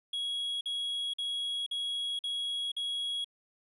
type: tone bursts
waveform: triangle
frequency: 3322 Hz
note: G#7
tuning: in tune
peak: -30 dBFS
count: 6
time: 0.13-3.245 s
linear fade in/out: 5 ms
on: 480 ms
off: 47 ms
effects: resampled to 24000 Hz + 12-bit